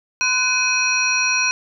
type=tone cluster; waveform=sine; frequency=1023 / 1496 / 2517 / 4214 / 5720 Hz; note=C6 / F#6 / D#7 / C8 / F8; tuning=-39 / +19 / +19 / +12 / +41 cents; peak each=-27 / -25 / -18 / -25 / -24 dBFS; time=0.21-1.51 s; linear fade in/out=0 ms; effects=none